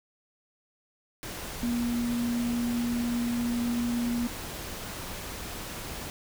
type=tone in noise; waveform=sine; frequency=238.4 Hz; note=A#3; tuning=39 cents sharp; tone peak=-26 dBFS; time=1.63-4.27 s; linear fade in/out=0 ms; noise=pink; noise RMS=-38 dBFS; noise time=1.23-6.1 s; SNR=+9 dB; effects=none